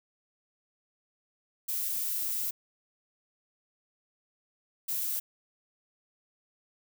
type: noise bursts at uneven times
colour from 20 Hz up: violet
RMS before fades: -32 dBFS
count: 2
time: 1.68-2.51 / 4.88-5.2 s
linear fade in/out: 10 ms
effects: none